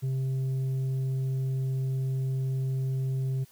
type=tone with tanh clipping; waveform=sine; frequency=132.3 Hz; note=C3; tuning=20 cents sharp; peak=-27 dBFS; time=0.02-3.45 s; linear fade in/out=20 ms; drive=4 dB; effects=white hiss -59 dBFS RMS until 3.51 s

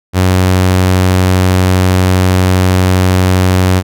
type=tone with vibrato; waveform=sawtooth; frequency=92.5 Hz; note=F#2; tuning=in tune; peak=-3 dBFS; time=0.13-3.83 s; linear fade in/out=50 ms; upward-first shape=sine; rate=20 Hz; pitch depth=11 cents each way; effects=none

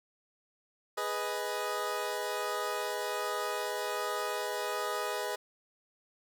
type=chord; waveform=20% pulse; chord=G# minor; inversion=none; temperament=equal; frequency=415.3 / 493.9 / 622.3 Hz; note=G#4 / B4 / D#5; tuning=0 / 0 / 0 cents; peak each=-32 dBFS; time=0.97-5.36 s; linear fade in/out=10 ms; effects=none

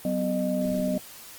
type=tone cluster; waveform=sine; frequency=188.1 / 252.2 / 610 Hz; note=F#3 / B3 / D#5; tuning=+29 / +36 / -34 cents; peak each=-28 dBFS; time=0.05-0.98 s; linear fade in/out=2 ms; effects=white hiss -45 dBFS RMS until 1.38 s + Opus 24 kbps

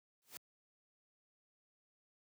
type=noise with exponential growth; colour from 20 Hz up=white; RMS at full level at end=-45 dBFS; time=0.22-0.37 s; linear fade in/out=0 ms; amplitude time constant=32 ms; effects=high-pass 100 Hz 12 dB/octave

